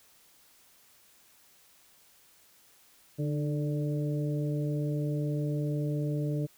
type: harmonic tone with a mistuned harmonic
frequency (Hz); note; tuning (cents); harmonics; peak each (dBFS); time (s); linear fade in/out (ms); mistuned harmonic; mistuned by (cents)
146.83; D3; 0; 1 / 2 / 3 / 4; -29 / -35 / -39 / -41; 3.18-6.47; 20; 2; +43
effects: white hiss -61 dBFS RMS until 6.57 s